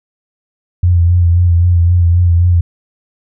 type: tone with vibrato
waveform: sine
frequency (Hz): 87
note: F2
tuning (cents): -6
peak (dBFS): -6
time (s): 0.83-2.61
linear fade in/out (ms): 5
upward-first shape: sine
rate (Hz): 3.8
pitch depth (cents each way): 41
effects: none